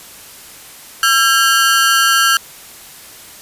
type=ring-modulated tone; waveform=sawtooth; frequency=1481 Hz; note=F#6; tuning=1 cent sharp; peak=-3 dBFS; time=1.03-2.37 s; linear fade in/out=2 ms; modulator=128 Hz; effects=white hiss -37 dBFS RMS until 3.41 s + resampled to 32000 Hz